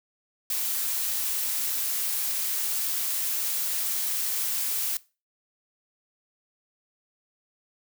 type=noise; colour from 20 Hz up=blue; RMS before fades=-28 dBFS; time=0.5-4.97 s; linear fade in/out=2 ms; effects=noise-tail reverb RT60 0.3 s tail -20 dB re dry